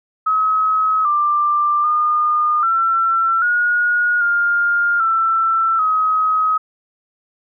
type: tone with pitch steps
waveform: sine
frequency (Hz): 1278 / 1185 / 1218 / 1347 / 1443 / 1407 / 1336 / 1268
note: D#6 / D6 / D#6 / E6 / F#6 / F6 / E6 / D#6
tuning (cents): +46 / +15 / -37 / +37 / -44 / +12 / +23 / +32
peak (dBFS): -13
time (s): 0.26-6.58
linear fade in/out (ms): 10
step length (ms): 790
effects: none